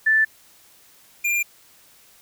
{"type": "tone pair in turn", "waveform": ["sine", "square"], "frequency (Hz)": [1760, 2397], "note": ["A6", "D7"], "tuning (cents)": [0, 35], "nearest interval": "perfect fourth", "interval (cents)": 535, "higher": "second", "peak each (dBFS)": [-14, -20], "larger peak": "first", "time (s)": [[0.06, 0.25], [1.24, 1.43]], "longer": "neither", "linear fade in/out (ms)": 10, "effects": ["white hiss -53 dBFS RMS until 2.21 s"]}